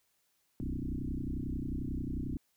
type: tone with frequency modulation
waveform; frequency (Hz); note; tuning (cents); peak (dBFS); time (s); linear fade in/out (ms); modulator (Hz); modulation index
sine; 111.6; A2; +25; -33; 0.6-2.37; 0; 31.2; 6.2
effects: white hiss -75 dBFS RMS until 2.56 s